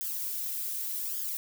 violet noise with flanger, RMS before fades -34 dBFS, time 0.01-1.37 s, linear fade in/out 0 ms, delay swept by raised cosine 0.6 to 3.5 ms, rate 0.85 Hz, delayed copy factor +0.75, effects none

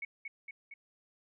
sine tone with echo, 2218 Hz, C#7, in tune, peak -36 dBFS, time 0.02-0.05 s, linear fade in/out 5 ms, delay 230 ms, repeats 3, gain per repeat -3 dB, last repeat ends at 0.74 s, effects none

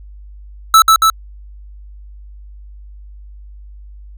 square tone with echo, 1313 Hz, E6, 7 cents flat, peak -4 dBFS, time 0.74-0.82 s, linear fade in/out 2 ms, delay 140 ms, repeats 2, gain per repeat -2 dB, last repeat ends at 1.1 s, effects added 50 Hz sine -33 dBFS peak until 4.17 s

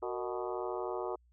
harmonic tone with a mistuned harmonic, 123.47 Hz, B2, in tune, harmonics 3 / 4 / 5 / 6 / 7 / 8 / 9 / 10, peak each -38 / -40 / -42 / -44 / -45 / -46 / -47 / -48 dBFS, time 0.02-1.16 s, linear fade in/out 10 ms, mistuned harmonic 4, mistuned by -110 cents, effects added 60 Hz sine -63 dBFS peak until 1.32 s

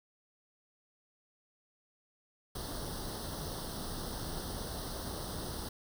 pink noise with comb filter, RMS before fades -40 dBFS, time 2.55-5.69 s, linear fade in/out 5 ms, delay 0.21 ms, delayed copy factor +0.9, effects none

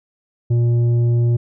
triangle tone with tanh clipping, 118.8 Hz, A#2, 33 cents sharp, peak -14 dBFS, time 0.5-1.37 s, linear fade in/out 10 ms, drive 11 dB, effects none

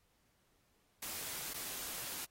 white noise with dropouts, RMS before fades -43 dBFS, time 1.02-2.25 s, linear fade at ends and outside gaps 5 ms, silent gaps 1.533-1.541 s, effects pink hiss -75 dBFS RMS until 2.3 s + AAC 48 kbps

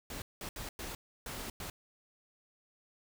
pink noise bursts at uneven times, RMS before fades -42 dBFS, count 6, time 0.1-0.22 / 0.41-0.49 / 0.56-0.69 / 0.79-0.95 / 1.26-1.5 / 1.6-1.7 s, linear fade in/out 2 ms, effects none

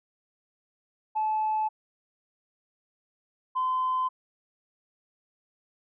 sine tone pair in turn, 865 / 1026.5 Hz, A5 / C6, -30 / -33 cents, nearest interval minor third, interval 297 cents, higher second, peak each -23 dBFS, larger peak neither, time 1.15-1.69 / 3.55-4.09 s, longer neither, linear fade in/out 20 ms, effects tanh soft clip ceiling -20 dBFS

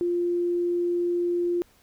sine tone, 349.2 Hz, F4, in tune, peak -22 dBFS, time 0.01-1.62 s, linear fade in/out 0 ms, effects pink hiss -60 dBFS RMS until 1.82 s

